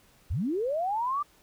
sine linear sweep, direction up, 55.6 to 1200 Hz, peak -26 dBFS, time 0.3-1.23 s, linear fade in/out 10 ms, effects pink hiss -61 dBFS RMS until 1.42 s

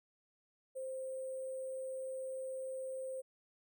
sine tone with sample-and-hold, 523.3 Hz, C5, in tune, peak -39 dBFS, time 0.75-3.22 s, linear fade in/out 20 ms, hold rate 8820 Hz, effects none

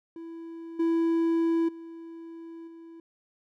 triangle tone with level steps, 331.2 Hz, E4, 8 cents sharp, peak -36 / -20 / -38 / -42 dBFS, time 0.16-3 s, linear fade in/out 2 ms, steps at 0.79 / 1.68 / 2.67 s, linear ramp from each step 10 ms, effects none

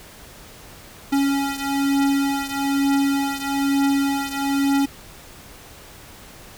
square beating tone pair, 277.2 / 278.3 Hz, C#4 / C#4, 0 / +7 cents, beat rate 1.1 Hz, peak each -21 / -24 dBFS, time 1.12-4.86 s, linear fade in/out 10 ms, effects pink hiss -43 dBFS RMS until 6.57 s

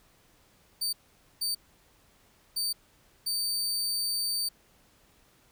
sawtooth tone bursts at uneven times, 4600 Hz, D8, 37 cents flat, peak -25 dBFS, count 4, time 0.81-0.93 / 1.41-1.55 / 2.56-2.73 / 3.26-4.49 s, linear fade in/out 10 ms, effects pink hiss -63 dBFS RMS until 5.51 s

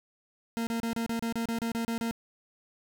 40% pulse tone bursts, 230 Hz, A#3, 23 cents flat, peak -28 dBFS, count 12, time 0.57-2.111 s, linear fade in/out 0 ms, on 100 ms, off 31 ms, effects none

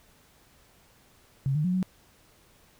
sine tone with pitch steps, 136.2 / 151.4 / 181.2 / 185.6 Hz, C#3 / D#3 / F#3 / F#3, -30 / -47 / -36 / +6 cents, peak -23 dBFS, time 1.46-1.828 s, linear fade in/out 0 ms, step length 92 ms, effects pink hiss -60 dBFS RMS until 2.79 s

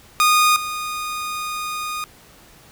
sawtooth tone with level steps, 1231 Hz, D#6, 19 cents flat, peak -9 / -21 dBFS, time 0.2-2.04 s, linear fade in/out 0 ms, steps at 0.56 s, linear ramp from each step 2 ms, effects pink hiss -48 dBFS RMS until 2.71 s

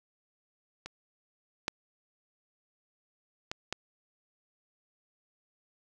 clicks, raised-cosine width 0.2 ms, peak -23 / -12 / -17 / -15 dBFS, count 4, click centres 0.86 / 1.681 / 3.515 / 3.726 s, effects none

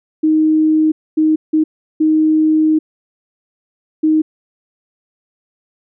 sine tone bursts at uneven times, 312.1 Hz, D#4, 5 cents sharp, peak -9 dBFS, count 5, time 0.23-0.92 / 1.17-1.36 / 1.53-1.64 / 2-2.79 / 4.03-4.22 s, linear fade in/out 10 ms, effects none

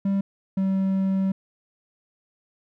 triangle tone pair in turn, 196.6 / 192 Hz, G3 / G3, +5 / -36 cents, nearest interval unison, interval 41 cents, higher first, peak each -18 dBFS, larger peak neither, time 0.05-0.21 / 0.57-1.32 s, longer second, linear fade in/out 5 ms, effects none

